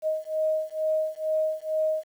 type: beating tone pair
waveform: sine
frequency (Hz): 625 / 627.2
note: D#5 / D#5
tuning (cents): +8 / +14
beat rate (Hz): 2.2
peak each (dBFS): -27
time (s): 0.02-2.04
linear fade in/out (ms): 50
effects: 9-bit

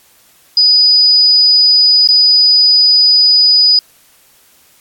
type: tone with dropouts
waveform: sine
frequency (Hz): 4960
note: D#8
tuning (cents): -6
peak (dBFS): -5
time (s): 0.57-3.79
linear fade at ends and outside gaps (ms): 2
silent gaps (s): 2.075-2.087
effects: white hiss -48 dBFS RMS until 4.8 s + AAC 64 kbps

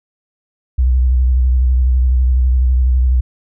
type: tone with vibrato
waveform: sine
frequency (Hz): 63.1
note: B1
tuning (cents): +38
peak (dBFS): -9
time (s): 0.78-3.21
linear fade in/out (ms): 10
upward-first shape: square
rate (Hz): 12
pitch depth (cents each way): 45
effects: none

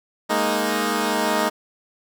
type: chord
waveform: 10% pulse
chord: Ab suspended second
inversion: none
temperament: equal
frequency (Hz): 207.7 / 233.1 / 311.1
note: Ab3 / Bb3 / Eb4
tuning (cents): 0 / 0 / 0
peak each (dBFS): -16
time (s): 0.29-1.5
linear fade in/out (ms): 20
effects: none

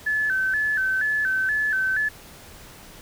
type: tone with vibrato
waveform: sine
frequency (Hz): 1627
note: G#6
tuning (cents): -36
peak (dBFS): -20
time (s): 0.06-2.09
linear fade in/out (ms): 10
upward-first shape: square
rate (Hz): 2.1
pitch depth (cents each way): 100
effects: pink hiss -45 dBFS RMS until 3.01 s

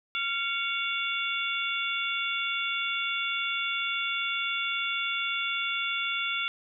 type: harmonic tone with a mistuned harmonic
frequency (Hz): 693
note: F5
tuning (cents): -14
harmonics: 2 / 3 / 4 / 5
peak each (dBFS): -33 / -33 / -33 / -33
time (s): 0.15-6.48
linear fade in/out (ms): 0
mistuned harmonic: 3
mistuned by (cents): +120
effects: none

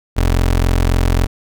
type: tone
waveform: 25% pulse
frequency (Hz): 43.65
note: F1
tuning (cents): 0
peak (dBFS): -8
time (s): 0.16-1.27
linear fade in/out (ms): 20
effects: none

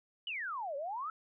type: exponential two-way sweep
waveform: sine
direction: down then up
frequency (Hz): 3051 to 538 to 1345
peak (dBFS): -36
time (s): 0.27-1.1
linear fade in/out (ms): 2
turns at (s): 0.76
effects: none

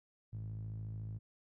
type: tone with band-pass filter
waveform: sawtooth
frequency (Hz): 53.9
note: A1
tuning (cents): -35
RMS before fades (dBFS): -43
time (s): 0.32-1.19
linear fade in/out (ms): 20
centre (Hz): 120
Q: 6.9
effects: none

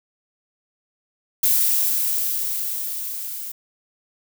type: noise with level ramp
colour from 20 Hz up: violet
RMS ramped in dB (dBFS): -17 to -32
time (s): 1.43-3.52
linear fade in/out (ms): 5
effects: none

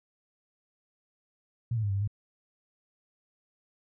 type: tone with pitch steps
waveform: sine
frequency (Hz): 117.9 / 110.3 / 102.3 / 97.9 / 99.5 / 104.4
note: A#2 / A2 / G#2 / G2 / G2 / G#2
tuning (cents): +20 / +5 / -26 / -2 / +26 / +10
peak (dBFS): -26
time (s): 1.71-2.076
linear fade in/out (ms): 5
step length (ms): 61
effects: none

